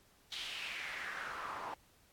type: noise with band-pass filter sweep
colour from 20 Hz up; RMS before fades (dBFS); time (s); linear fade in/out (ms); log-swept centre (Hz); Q
pink; -43; 0.32-1.74; 0; 3600 to 910; 3.7
effects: pink hiss -67 dBFS RMS until 2.12 s + AAC 64 kbps

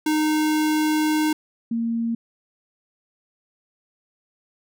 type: tone pair in turn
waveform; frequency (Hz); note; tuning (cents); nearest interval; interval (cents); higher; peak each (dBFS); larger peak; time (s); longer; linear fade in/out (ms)
square / sine; 307.9 / 230.7; D#4 / A#3; -18 / -18; perfect fourth; 500; first; -19 / -21; first; 0.06-1.33 / 1.71-2.15; first; 5
effects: none

